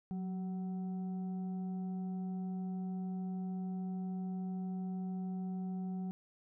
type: tone with frequency modulation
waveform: sine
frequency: 184.2 Hz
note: F#3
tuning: 7 cents flat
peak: -36 dBFS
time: 0.11-6.11 s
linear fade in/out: 0 ms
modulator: 568 Hz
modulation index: 0.28
effects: none